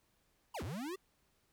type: linear two-way sweep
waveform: square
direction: down then up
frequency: 1046.5 to 68.3 to 396.7 Hz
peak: -40 dBFS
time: 0.54-0.96 s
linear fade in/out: 10 ms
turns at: 0.63 s
effects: pink hiss -75 dBFS RMS until 1.52 s